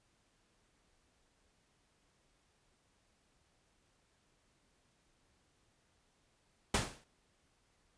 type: noise with exponential decay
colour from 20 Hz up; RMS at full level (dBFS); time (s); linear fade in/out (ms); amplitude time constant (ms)
pink; -28; 6.74-7.04; 5; 64
effects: pink hiss -74 dBFS RMS until 7.97 s + resampled to 22050 Hz